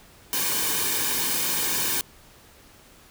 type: noise with comb filter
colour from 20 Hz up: white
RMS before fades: -25 dBFS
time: 0.33-2.01 s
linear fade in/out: 0 ms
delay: 1.5 ms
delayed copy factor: -0.65
effects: pink hiss -52 dBFS RMS until 3.1 s